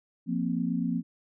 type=chord; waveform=sine; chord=F suspended fourth; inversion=none; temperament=equal; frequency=174.61 / 233.1 / 261.6 Hz; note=F3 / Bb3 / C4; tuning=0 / 0 / 0 cents; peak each=-30 / -30 / -31 dBFS; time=0.26-1.03 s; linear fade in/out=50 ms; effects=none